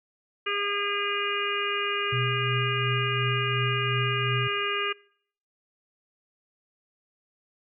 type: harmonic tone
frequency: 406.2 Hz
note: G#4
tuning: 38 cents flat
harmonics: 1 / 3 / 4 / 5 / 6 / 7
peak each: -33 / -31 / -34 / -36 / -32 / -32 dBFS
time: 0.46-4.93 s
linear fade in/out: 10 ms
type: tone with tremolo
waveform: sine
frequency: 123.47 Hz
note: B2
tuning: in tune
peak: -25 dBFS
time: 2.12-4.48 s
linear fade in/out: 10 ms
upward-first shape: triangle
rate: 2.8 Hz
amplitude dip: 45%
effects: noise-tail reverb RT60 0.6 s tail -23 dB re dry